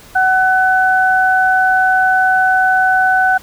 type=tone pair together; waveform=sine; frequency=750 / 1500 Hz; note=F#5 / F#6; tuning=+23 / +23 cents; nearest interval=octave; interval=1200 cents; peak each=-12 dBFS; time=0.15-3.38 s; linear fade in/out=10 ms; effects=pink hiss -40 dBFS RMS until 3.42 s